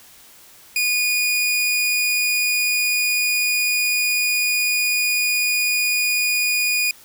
sawtooth tone, 2456 Hz, D#7, 23 cents flat, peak -14 dBFS, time 0.76-6.91 s, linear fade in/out 2 ms, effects white hiss -47 dBFS RMS until 7.04 s

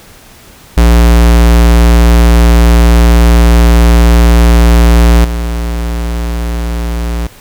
square tone with level steps, 58.27 Hz, A#1, in tune, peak -3 / -13 dBFS, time 0.77-7.27 s, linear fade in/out 5 ms, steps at 5.24 s, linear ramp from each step 10 ms, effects pink hiss -37 dBFS RMS until 7.4 s

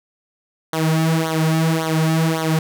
sawtooth tone with flanger, 160.5 Hz, E3, 46 cents flat, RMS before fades -18 dBFS, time 0.73-2.59 s, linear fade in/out 2 ms, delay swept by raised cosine 0.39 to 4.29 ms, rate 1.8 Hz, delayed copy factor -0.85, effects none

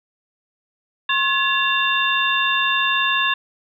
sine tone cluster, 1076 / 1701 / 2753 / 3594 Hz, C6 / G#6 / F7 / A7, +48 / +41 / -25 / +36 cents, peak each -22 / -21 / -22 / -23 dBFS, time 1.09-3.34 s, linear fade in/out 5 ms, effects none

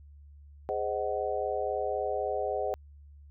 sine chord, Ab dominant seventh, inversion none, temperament just, 415.3 / 519.1 / 623 / 747.5 Hz, Ab4 / C5 / Eb5 / Gb5, 0 / -14 / +2 / +17 cents, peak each -34 dBFS, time 0.69-2.74 s, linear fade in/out 0 ms, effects added 72 Hz sine -49 dBFS peak until 3.3 s

